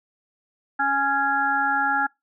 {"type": "harmonic tone", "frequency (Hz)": 277.2, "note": "C#4", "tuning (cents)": 0, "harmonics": [1, 3, 5, 6], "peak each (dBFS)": [-33, -23, -23, -25], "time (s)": [0.79, 2.07], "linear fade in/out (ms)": 10, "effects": ["noise-tail reverb RT60 0.2 s tail -25 dB re dry"]}